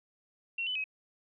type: tone with pitch steps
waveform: sine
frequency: 2730 / 3007 / 2548 Hz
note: F7 / F#7 / D#7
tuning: -40 / +27 / +41 cents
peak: -31 dBFS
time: 0.58-0.841 s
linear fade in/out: 5 ms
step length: 87 ms
effects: none